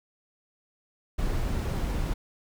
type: noise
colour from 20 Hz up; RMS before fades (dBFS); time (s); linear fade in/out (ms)
brown; -28; 1.18-2.14; 10
effects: none